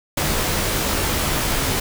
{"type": "noise with comb filter", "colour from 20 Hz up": "pink", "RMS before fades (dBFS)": -21, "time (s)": [0.17, 1.8], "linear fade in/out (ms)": 5, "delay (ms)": 17, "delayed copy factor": -0.55, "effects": []}